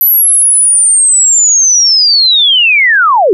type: linear sweep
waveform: sine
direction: down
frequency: 12000 to 341.6 Hz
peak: -4 dBFS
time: 0.01-3.33 s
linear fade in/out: 0 ms
effects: none